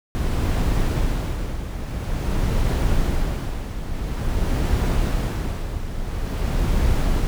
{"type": "noise with tremolo", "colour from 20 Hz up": "brown", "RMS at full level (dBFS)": -19, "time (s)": [0.15, 7.27], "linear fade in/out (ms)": 0, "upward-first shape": "sine", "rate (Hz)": 0.48, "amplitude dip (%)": 65, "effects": []}